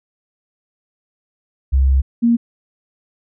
sine tone pair in turn, 66.8 / 234.5 Hz, C2 / A#3, +36 / +11 cents, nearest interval octave + minor seventh, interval 2175 cents, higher second, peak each -10 dBFS, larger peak neither, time 1.72-2.02 / 2.22-2.37 s, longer first, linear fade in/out 20 ms, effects none

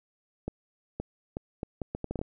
accelerating click train, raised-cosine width 2 ms, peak -19 dBFS, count 11, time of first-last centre 0.48-2.215 s, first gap 520 ms, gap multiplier 0.71, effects none

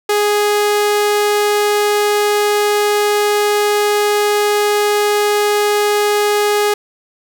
sawtooth tone, 415 Hz, G#4, 1 cent flat, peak -8 dBFS, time 0.09-6.74 s, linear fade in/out 5 ms, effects none

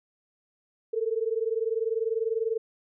sine tone pair together, 440 / 460.1 Hz, A4 / A#4, 0 / -23 cents, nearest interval minor second, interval 77 cents, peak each -28 dBFS, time 0.93-2.58 s, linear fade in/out 10 ms, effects none

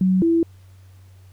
sine tone pair in turn, 186.6 / 332.5 Hz, F#3 / E4, +15 / +15 cents, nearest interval minor seventh, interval 1000 cents, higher second, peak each -14 dBFS, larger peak neither, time 0.01-0.22 / 0.22-0.43 s, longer neither, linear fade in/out 2 ms, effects added 94 Hz sine -44 dBFS peak until 1.32 s + pink hiss -59 dBFS RMS until 1.32 s

